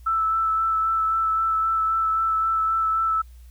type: tone with vibrato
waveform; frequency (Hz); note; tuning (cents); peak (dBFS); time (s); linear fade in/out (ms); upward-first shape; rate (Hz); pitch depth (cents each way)
sine; 1318.5; E6; 0; -19; 0.06-3.22; 10; sine; 3.8; 13
effects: added 60 Hz sine -42 dBFS peak until 3.5 s + white hiss -61 dBFS RMS until 3.5 s